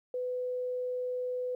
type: tone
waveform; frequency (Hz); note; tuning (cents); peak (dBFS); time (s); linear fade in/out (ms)
sine; 500; B4; +21; -31; 0.14-1.55; 2
effects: 12-bit